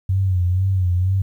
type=tone with vibrato; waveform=sine; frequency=92.5 Hz; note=F#2; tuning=in tune; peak=-15 dBFS; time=0.09-1.22 s; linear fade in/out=5 ms; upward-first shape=sine; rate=2.1 Hz; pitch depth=76 cents each way; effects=9-bit